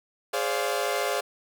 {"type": "chord", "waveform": "sawtooth", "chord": "D half-diminished seventh", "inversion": "second", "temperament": "equal with one note detuned", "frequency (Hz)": [415.3, 523.3, 576.9, 698.5], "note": ["Ab4", "C5", "D5", "F5"], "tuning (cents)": [0, 0, -31, 0], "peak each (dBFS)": -27, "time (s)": [0.33, 1.21], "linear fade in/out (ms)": 10, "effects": []}